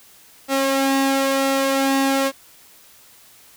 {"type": "tone with flanger", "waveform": "sawtooth", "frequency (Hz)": 271.3, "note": "C#4", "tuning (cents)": -37, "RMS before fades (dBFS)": -19, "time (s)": [0.48, 2.32], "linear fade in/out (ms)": 50, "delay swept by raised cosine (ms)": [1.5, 2.6], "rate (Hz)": 1, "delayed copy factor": 0.5, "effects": ["white hiss -49 dBFS RMS until 3.56 s"]}